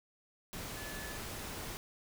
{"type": "tone in noise", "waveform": "sine", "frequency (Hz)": 1727, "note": "A6", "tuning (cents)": -33, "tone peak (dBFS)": -48, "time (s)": [0.77, 1.17], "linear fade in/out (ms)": 0, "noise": "pink", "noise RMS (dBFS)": -43, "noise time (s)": [0.53, 1.77], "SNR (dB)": -8, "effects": []}